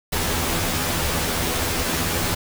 pink noise with comb filter, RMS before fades -23 dBFS, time 0.12-2.35 s, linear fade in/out 10 ms, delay 12 ms, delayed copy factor +0.7, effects none

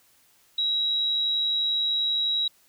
sine tone, 3863 Hz, B7, 39 cents flat, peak -22 dBFS, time 0.58-2.48 s, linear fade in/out 5 ms, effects white hiss -61 dBFS RMS until 2.68 s

